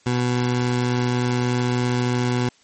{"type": "tone", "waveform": "20% pulse", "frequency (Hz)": 123.3, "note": "B2", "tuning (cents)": -2, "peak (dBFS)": -14, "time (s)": [0.06, 2.49], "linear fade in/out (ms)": 5, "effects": ["white hiss -56 dBFS RMS until 2.63 s", "MP3 32 kbps"]}